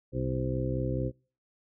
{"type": "harmonic tone", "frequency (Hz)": 64.6, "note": "C2", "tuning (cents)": -21, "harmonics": [1, 2, 3, 4, 5, 6, 8], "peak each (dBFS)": [-36, -31, -44, -37, -37, -38, -36], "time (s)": [0.12, 1.12], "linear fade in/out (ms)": 50, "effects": ["noise-tail reverb RT60 0.4 s tail -25 dB re dry"]}